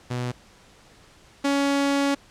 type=tone pair in turn; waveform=sawtooth; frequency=123.47 / 280.1 Hz; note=B2 / C#4; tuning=0 / +18 cents; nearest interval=octave + major second; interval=1418 cents; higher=second; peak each=-22 / -16 dBFS; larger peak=second; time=0.1-0.32 / 1.44-2.15 s; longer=second; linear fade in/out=10 ms; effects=pink hiss -53 dBFS RMS until 2.3 s + low-pass 8000 Hz 12 dB/octave